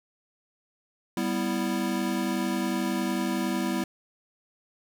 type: chord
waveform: square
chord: E minor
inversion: first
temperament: equal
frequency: 196 / 246.9 / 329.6 Hz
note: G3 / B3 / E4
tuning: 0 / 0 / 0 cents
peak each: -31 dBFS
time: 1.17-3.84 s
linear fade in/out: 2 ms
effects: none